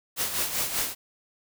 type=noise with tremolo; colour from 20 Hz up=white; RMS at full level=-26 dBFS; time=0.16-0.95 s; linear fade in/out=50 ms; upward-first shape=sine; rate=5.1 Hz; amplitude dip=60%; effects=none